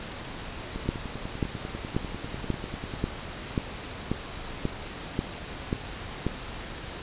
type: two click trains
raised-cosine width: 3 ms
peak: -22 / -12 dBFS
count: 23 / 11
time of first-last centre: 0.76-2.938 / 0.89-6.266 s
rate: 10.1 / 1.86 Hz
effects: pink hiss -38 dBFS RMS until 7.02 s + resampled to 8000 Hz